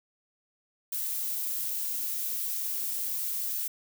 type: noise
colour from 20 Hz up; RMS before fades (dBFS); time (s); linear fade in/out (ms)
violet; -32; 0.92-3.68; 5
effects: none